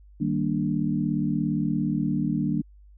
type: chord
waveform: sine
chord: Eb major seventh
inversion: none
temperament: equal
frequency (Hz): 155.56 / 196 / 233.1 / 293.7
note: Eb3 / G3 / Bb3 / D4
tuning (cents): 0 / 0 / 0 / 0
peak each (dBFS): -28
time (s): 0.2-2.62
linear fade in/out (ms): 10
effects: added 50 Hz sine -48 dBFS peak until 2.97 s